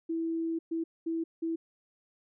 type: tone bursts at uneven times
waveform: sine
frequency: 328.6 Hz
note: E4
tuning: 5 cents flat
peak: -29 dBFS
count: 4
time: 0.09-0.59 / 0.71-0.84 / 1.06-1.24 / 1.42-1.56 s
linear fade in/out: 10 ms
effects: none